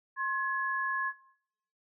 sine tone pair together, 1066.5 / 1692 Hz, C6 / G#6, +33 / +32 cents, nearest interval minor sixth, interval 799 cents, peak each -32 / -32 dBFS, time 0.16-1.13 s, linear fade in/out 50 ms, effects noise-tail reverb RT60 0.7 s tail -19 dB re dry

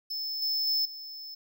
square tone with level steps, 5250 Hz, E8, 8 cents flat, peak -32 / -27 / -25 / -40 dBFS, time 0.1-1.35 s, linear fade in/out 10 ms, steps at 0.42 / 0.67 / 0.85 s, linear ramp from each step 5 ms, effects none

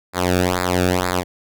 sawtooth tone with flanger, 90.4 Hz, F#2, 40 cents flat, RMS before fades -19 dBFS, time 0.13-1.24 s, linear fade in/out 50 ms, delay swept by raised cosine 0.33 to 1 ms, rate 2.1 Hz, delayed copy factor -0.95, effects none

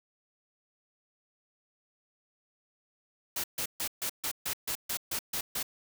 white noise bursts, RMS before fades -33 dBFS, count 11, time 3.36-5.629 s, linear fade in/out 5 ms, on 79 ms, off 140 ms, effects none

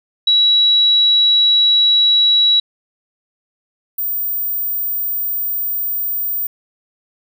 sine tone pair in turn, 3900 / 14724 Hz, B7 / A#9, -23 / -23 cents, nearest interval octave + major seventh, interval 2300 cents, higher second, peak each -9 / -17 dBFS, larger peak first, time 0.27-2.6 / 3.98-6.47 s, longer second, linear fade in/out 5 ms, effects none

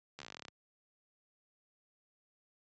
slowing click train, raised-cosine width 0.2 ms, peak -28 dBFS, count 15, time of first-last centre 0.19-0.483 s, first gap 13 ms, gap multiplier 1.07, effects high-pass 100 Hz 12 dB/octave + resampled to 16000 Hz

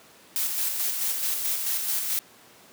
blue noise with tremolo, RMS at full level -26 dBFS, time 0.36-2.19 s, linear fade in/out 0 ms, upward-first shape square, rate 4.6 Hz, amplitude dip 35%, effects pink hiss -52 dBFS RMS until 2.72 s + high-pass 200 Hz 12 dB/octave

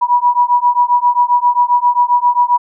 sine beating tone pair, 969 / 976.5 Hz, B5 / B5, -33 / -20 cents, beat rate 7.5 Hz, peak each -12 dBFS, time 0.01-2.58 s, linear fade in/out 20 ms, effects none

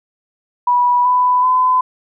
sine tone with pitch steps, 978 / 995.7 / 1013.7 Hz, B5 / B5 / B5, -17 / +14 / +45 cents, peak -10 dBFS, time 0.67-1.81 s, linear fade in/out 5 ms, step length 380 ms, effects none

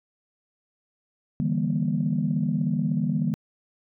sine chord, E half-diminished seventh, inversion third, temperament just, 148.33 / 164.81 / 197.78 / 237.3 Hz, D3 / E3 / G3 / Bb3, +18 / 0 / +16 / +31 cents, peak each -27 dBFS, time 1.4-3.34 s, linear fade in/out 0 ms, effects tanh soft clip ceiling -13 dBFS

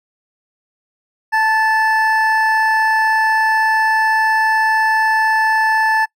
triangle tone pair together, 881.9 / 1746 Hz, A5 / A6, +4 / -14 cents, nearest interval octave, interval 1182 cents, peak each -13 dBFS, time 1.32-6.06 s, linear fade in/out 20 ms, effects noise-tail reverb RT60 0.1 s tail -23 dB re dry

